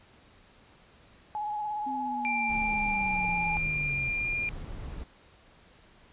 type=tone with vibrato; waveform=sine; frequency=841 Hz; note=G#5; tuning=22 cents sharp; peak=-30 dBFS; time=1.35-3.57 s; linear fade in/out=0 ms; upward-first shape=triangle; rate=17 Hz; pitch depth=35 cents each way
type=linear sweep; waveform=sine; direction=down; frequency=265.7 to 131.2 Hz; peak=-36 dBFS; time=1.86-4.09 s; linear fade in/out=10 ms
type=tone with pitch glide; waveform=sine; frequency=2363 to 2404 Hz; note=D7 to D7; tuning=+10 to +40 cents; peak=-28 dBFS; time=2.25-4.49 s; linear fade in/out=0 ms; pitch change=+30 cents; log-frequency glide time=2.4-4.31 s
type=noise; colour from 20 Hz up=brown; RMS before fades=-39 dBFS; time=2.49-5.04 s; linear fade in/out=5 ms
effects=pink hiss -58 dBFS RMS until 6.12 s + resampled to 8000 Hz